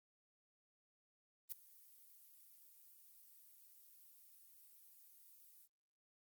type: noise with ADSR envelope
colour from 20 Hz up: violet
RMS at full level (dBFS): -42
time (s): 1.49-5.68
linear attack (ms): 31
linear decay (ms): 4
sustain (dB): -22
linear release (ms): 41
effects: Opus 32 kbps